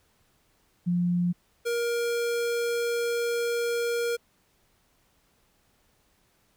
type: tone pair in turn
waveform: sine / square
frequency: 175.9 / 471.5 Hz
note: F3 / A#4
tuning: +13 / +20 cents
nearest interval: octave + perfect fourth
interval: 1707 cents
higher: second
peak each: -22 / -26 dBFS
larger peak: first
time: 0.86-1.33 / 1.65-4.17 s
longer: second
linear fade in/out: 20 ms
effects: pink hiss -67 dBFS RMS until 6.56 s